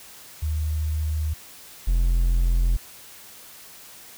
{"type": "tone pair in turn", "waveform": ["sine", "triangle"], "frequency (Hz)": [77.3, 42.88], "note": ["D#2", "F1"], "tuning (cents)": [-11, -31], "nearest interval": "minor seventh", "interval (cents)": 1020, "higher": "first", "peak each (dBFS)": [-22, -15], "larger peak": "second", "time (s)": [[0.42, 1.34], [1.87, 2.77]], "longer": "first", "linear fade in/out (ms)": 10, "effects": ["white hiss -45 dBFS RMS until 4.17 s"]}